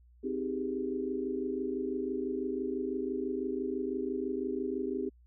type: chord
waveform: sine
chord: Ab major seventh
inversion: first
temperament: just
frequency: 259.6 / 311.5 / 389.3 / 415.3 Hz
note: C4 / Eb4 / G4 / Ab4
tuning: -13 / +2 / -12 / 0 cents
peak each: -36 / -39 / -35 / -39 dBFS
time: 0.23-5.1 s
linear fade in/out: 20 ms
effects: added 60 Hz sine -57 dBFS peak until 5.26 s